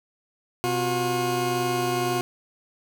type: tone pair together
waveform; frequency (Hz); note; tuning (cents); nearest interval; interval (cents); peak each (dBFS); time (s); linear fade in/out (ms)
20% pulse; 127 / 359.2; B2 / F4; +49 / +49; octave + tritone; 1800; -24 / -19; 0.64-2.21; 0
effects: none